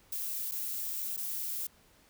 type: noise with dropouts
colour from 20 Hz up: violet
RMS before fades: -36 dBFS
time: 0.12-1.67 s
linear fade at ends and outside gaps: 5 ms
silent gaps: 0.513-0.518 / 1.165-1.174 s
effects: pink hiss -63 dBFS RMS until 2.09 s